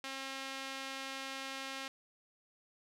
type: tone with band-pass filter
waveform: sawtooth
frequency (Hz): 268.9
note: C4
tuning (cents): +47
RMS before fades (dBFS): -43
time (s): 0.04-1.88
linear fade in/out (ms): 2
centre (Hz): 3100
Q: 0.73
effects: none